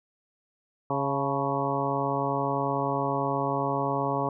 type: harmonic tone with a mistuned harmonic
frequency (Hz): 138.5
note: C#3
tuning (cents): -1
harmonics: 1 / 2 / 3 / 4 / 5 / 6 / 7 / 8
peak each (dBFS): -33 / -33 / -33 / -33 / -33 / -33 / -33 / -33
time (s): 0.9-4.29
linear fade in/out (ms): 2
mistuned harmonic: 6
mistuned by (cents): +63
effects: none